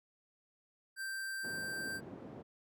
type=tone; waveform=square; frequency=1568 Hz; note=G6; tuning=in tune; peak=-39 dBFS; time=0.96-2.01 s; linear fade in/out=50 ms
type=band-pass noise; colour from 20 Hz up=white; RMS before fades=-49 dBFS; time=1.43-2.43 s; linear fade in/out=20 ms; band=130 to 370 Hz; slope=12 dB/octave
effects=none